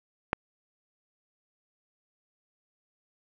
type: click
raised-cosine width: 0.5 ms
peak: -9 dBFS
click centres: 0.331 s
effects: none